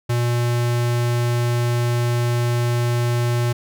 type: tone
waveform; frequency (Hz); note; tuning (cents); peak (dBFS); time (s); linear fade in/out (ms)
square; 120; B2; -49; -18; 0.09-3.53; 10
effects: none